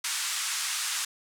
white band-pass noise, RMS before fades -31 dBFS, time 0.04-1.05 s, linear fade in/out 5 ms, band 1100 to 9400 Hz, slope 24 dB/octave, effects none

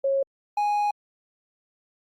sine / triangle tone pair in turn, 546 / 828.1 Hz, C#5 / G#5, -26 / -5 cents, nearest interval perfect fifth, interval 721 cents, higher second, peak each -20 / -19 dBFS, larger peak second, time 0.04-0.23 / 0.57-0.91 s, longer second, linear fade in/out 5 ms, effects Opus 48 kbps

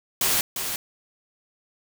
white noise with echo, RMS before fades -22 dBFS, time 0.21-0.41 s, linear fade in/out 2 ms, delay 350 ms, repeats 1, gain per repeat -7 dB, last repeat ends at 0.76 s, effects none

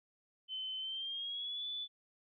sine tone with pitch glide, 3060 to 3475 Hz, G7 to A7, -42 to -22 cents, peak -38 dBFS, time 0.48-1.88 s, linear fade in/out 50 ms, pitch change +220 cents, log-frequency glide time 0.79-1.66 s, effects none

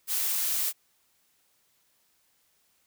blue noise, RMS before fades -28 dBFS, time 0.07-0.73 s, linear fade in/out 50 ms, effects white hiss -69 dBFS RMS until 2.86 s

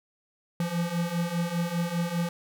square beating tone pair, 168.4 / 173.4 Hz, E3 / F3, +37 / -12 cents, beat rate 5 Hz, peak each -32 / -29 dBFS, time 0.6-2.29 s, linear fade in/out 2 ms, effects none

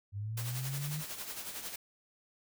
sine linear sweep, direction up, 98 to 156.3 Hz, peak -35 dBFS, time 0.12-1.04 s, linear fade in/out 50 ms
white noise with tremolo, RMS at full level -40 dBFS, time 0.37-1.76 s, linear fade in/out 5 ms, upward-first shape sine, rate 11 Hz, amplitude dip 55%
effects none

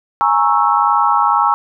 sine chord, A# half-diminished seventh, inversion third, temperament equal with one note detuned, 830.6 / 932.3 / 1101.7 / 1318.5 Hz, G#5 / A#5 / C#6 / E6, 0 / 0 / -11 / 0 cents, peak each -16 dBFS, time 0.21-1.54 s, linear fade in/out 0 ms, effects none

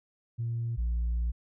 sine tone pair in turn, 116.54 / 58.27 Hz, A#2 / A#1, 0 / 0 cents, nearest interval octave, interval 1200 cents, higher first, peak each -28 / -24 dBFS, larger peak second, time 0.38-0.77 / 0.77-1.32 s, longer second, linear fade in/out 20 ms, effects tanh soft clip ceiling -25 dBFS

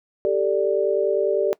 sine chord, G suspended second, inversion none, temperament equal with one note detuned, 392 / 442 / 587.3 Hz, G4 / A4 / D5, 0 / +8 / 0 cents, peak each -22 dBFS, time 0.25-1.53 s, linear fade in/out 0 ms, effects noise-tail reverb RT60 0.1 s tail -20 dB re dry

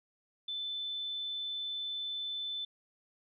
sine tone, 3520 Hz, A7, in tune, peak -35 dBFS, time 0.48-2.65 s, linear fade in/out 5 ms, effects none

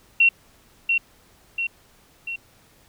sine tone with echo, 2730 Hz, F7, 40 cents flat, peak -12 dBFS, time 0.2-0.29 s, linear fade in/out 5 ms, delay 690 ms, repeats 3, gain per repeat -5 dB, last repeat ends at 2.36 s, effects pink hiss -56 dBFS RMS until 2.88 s

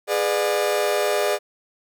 40% pulse chord, G# diminished seventh, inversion none, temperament just, 415.3 / 498.4 / 598 / 717.6 Hz, G#4 / B4 / D5 / F5, 0 / +16 / +31 / +47 cents, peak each -23 / -27 / -22 / -28 dBFS, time 0.07-1.39 s, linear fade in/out 50 ms, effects none

